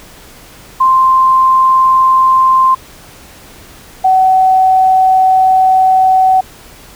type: tone pair in turn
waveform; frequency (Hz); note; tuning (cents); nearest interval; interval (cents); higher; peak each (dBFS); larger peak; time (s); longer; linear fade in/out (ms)
sine; 1046.5 / 753.9; C6 / F#5; 0 / +32; tritone; 568; first; -5; neither; 0.8-2.75 / 4.04-6.41; second; 10
effects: pink hiss -37 dBFS RMS until 6.95 s